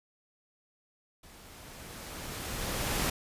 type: noise with level ramp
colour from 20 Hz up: pink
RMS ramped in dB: -54 to -29 dBFS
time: 1.23-3.1 s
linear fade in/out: 5 ms
effects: resampled to 32000 Hz